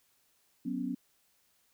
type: chord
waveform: sine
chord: F# suspended fourth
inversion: none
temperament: just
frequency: 185 / 246.7 / 277.5 Hz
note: F#3 / B3 / C#4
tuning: 0 / -2 / +2 cents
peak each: -39 / -35 / -36 dBFS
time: 0.65-0.95 s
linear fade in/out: 10 ms
effects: white hiss -71 dBFS RMS until 1.73 s

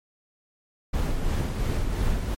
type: noise with tremolo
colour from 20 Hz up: brown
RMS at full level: -23 dBFS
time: 0.93-2.35 s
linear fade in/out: 10 ms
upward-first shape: sine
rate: 2.9 Hz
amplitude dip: 40%
effects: MP3 64 kbps

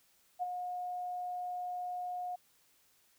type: tone with ADSR envelope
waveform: sine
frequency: 720 Hz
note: F#5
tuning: 47 cents flat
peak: -30 dBFS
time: 0.39-2.36 s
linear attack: 34 ms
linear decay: 22 ms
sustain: -6 dB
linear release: 11 ms
effects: white hiss -69 dBFS RMS until 3.18 s

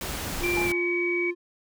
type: noise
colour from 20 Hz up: pink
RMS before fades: -32 dBFS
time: 0.01-0.72 s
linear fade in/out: 2 ms
type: tone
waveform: triangle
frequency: 350 Hz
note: F4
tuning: 4 cents sharp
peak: -24 dBFS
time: 0.4-1.35 s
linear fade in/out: 50 ms
type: tone with pitch glide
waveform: sine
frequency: 2358 to 2267 Hz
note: D7 to C#7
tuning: +6 to +38 cents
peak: -26 dBFS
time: 0.43-1.31 s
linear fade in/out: 10 ms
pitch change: -68 cents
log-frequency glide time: 0.65-0.73 s
type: tone with exponential decay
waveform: sine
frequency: 840 Hz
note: G#5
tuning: 19 cents sharp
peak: -28 dBFS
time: 0.57-0.94 s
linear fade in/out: 2 ms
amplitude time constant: 80 ms
effects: none

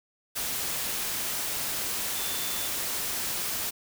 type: tone in noise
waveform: sine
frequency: 3520 Hz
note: A7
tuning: in tune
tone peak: -39 dBFS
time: 2.14-2.69 s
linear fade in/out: 20 ms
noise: white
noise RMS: -31 dBFS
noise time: 0.35-3.71 s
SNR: -11 dB
effects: none

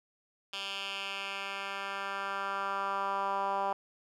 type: tone with band-pass filter sweep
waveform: 10% pulse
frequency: 196.9 Hz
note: G3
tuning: 8 cents sharp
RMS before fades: -35 dBFS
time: 0.53-3.73 s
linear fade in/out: 2 ms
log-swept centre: 3300 to 860 Hz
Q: 2.3
effects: none

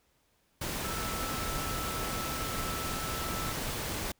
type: tone in noise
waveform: sine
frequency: 1318.5 Hz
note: E6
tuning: in tune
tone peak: -39 dBFS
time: 0.84-3.52 s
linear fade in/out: 5 ms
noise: pink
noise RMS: -35 dBFS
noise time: 0.61-4.12 s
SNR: -7 dB
effects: pink hiss -71 dBFS RMS until 4.19 s

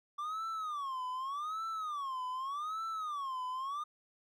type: tone with vibrato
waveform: triangle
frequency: 1158 Hz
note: D6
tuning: 25 cents flat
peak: -34 dBFS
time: 0.18-3.84 s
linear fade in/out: 10 ms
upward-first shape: sine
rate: 0.84 Hz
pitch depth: 240 cents each way
effects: none

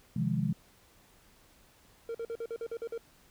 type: chord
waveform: sine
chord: F minor seventh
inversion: second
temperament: equal with one note detuned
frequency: 130.81 / 157.01 / 174.61 / 207.7 Hz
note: C3 / Eb3 / F3 / Ab3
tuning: 0 / +16 / 0 / 0 cents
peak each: -33 dBFS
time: 0.16-0.53 s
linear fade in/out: 5 ms
type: tone bursts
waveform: triangle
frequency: 461.2 Hz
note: A#4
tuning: 19 cents flat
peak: -32 dBFS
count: 9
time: 2.09-2.978 s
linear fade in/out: 2 ms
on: 56 ms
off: 48 ms
effects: pink hiss -62 dBFS RMS until 3.3 s

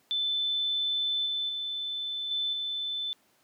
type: tone with level steps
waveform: sine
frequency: 3521 Hz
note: A7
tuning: in tune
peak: -26 / -28 / -31 / -27 / -30 dBFS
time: 0.11-3.13 s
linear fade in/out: 0 ms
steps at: 1.26 / 1.49 / 2.31 / 2.53 s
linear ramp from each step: 2 ms
effects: pink hiss -66 dBFS RMS until 3.43 s + high-pass 200 Hz 12 dB/octave

